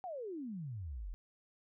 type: exponential sweep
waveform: sine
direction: down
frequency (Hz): 775 to 38.89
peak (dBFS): -40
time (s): 0.04-1.14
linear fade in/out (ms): 0
effects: none